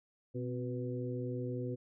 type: harmonic tone with a mistuned harmonic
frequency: 123.47 Hz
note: B2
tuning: in tune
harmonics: 1 / 2 / 3 / 4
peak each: -38 / -41 / -42 / -43 dBFS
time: 0.34-1.76 s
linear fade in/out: 20 ms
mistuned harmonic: 2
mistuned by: +62 cents
effects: none